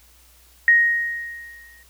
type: tone with exponential decay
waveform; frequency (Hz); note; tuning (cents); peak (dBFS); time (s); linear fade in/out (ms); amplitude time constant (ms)
sine; 1873; A#6; +8; -9; 0.68-1.83; 1; 250
effects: added 60 Hz sine -54 dBFS peak until 1.89 s + white hiss -54 dBFS RMS until 1.89 s